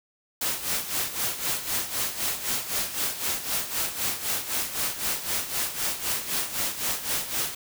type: noise with tremolo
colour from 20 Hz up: white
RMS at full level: -26 dBFS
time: 0.41-7.55 s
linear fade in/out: 5 ms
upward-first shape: sine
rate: 3.9 Hz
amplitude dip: 70%
effects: none